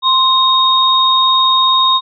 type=tone pair together; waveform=sine; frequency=1046.5 / 3729 Hz; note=C6 / A#7; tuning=0 / 0 cents; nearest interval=octave + minor seventh; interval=2200 cents; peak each=-11 dBFS; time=0.02-2.01 s; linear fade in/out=50 ms; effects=none